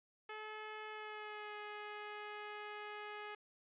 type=tone with pitch glide; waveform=10% pulse; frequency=430 to 418.7 Hz; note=A4 to G#4; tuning=-40 to +14 cents; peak=-37 dBFS; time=0.29-3.35 s; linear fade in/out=5 ms; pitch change=-46 cents; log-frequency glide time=0.91-1.56 s; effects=resampled to 8000 Hz